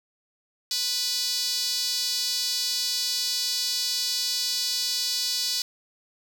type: tone with high-pass filter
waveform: sawtooth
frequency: 493.9 Hz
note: B4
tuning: in tune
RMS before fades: -27 dBFS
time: 0.71-5.62 s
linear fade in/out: 2 ms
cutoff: 4500 Hz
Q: 3.9
effects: none